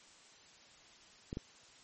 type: clicks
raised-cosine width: 3 ms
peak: -26 / -25 dBFS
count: 2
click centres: 1.329 / 1.371 s
effects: white hiss -60 dBFS RMS until 1.83 s + MP3 32 kbps